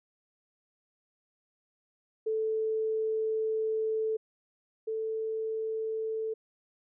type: tone pair in turn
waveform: sine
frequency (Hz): 439.2 / 441.6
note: A4 / A4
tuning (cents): -3 / +6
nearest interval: unison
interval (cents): 9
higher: second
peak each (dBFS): -27 / -30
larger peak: first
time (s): 2.26-4.17 / 4.87-6.34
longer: first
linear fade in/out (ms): 10
effects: none